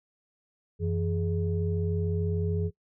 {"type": "tone cluster", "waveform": "sine", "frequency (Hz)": [91.6, 165.1, 418.3], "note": ["F#2", "E3", "G#4"], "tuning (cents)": [-17, 3, 12], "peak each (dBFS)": [-27, -31, -32], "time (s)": [0.79, 2.71], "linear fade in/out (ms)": 50, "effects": ["noise-tail reverb RT60 0.1 s tail -21 dB re dry", "tanh soft clip ceiling -16 dBFS"]}